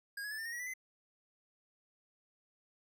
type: tone with pitch steps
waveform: square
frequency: 1630 / 1683.6 / 1738.9 / 1796.1 / 1855.2 / 1916.1 / 1979.1 / 2044 Hz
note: G#6 / G#6 / A6 / A6 / A#6 / A#6 / B6 / C7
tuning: -33 / +23 / -21 / +35 / -9 / +47 / +3 / -41 cents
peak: -40 dBFS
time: 0.17-0.738 s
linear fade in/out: 5 ms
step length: 71 ms
effects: none